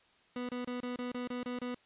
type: tone bursts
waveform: 30% pulse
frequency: 246.8 Hz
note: B3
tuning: 1 cent flat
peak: -33 dBFS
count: 9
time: 0.36-1.746 s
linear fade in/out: 2 ms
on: 130 ms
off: 27 ms
effects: white hiss -66 dBFS RMS until 1.85 s + resampled to 8000 Hz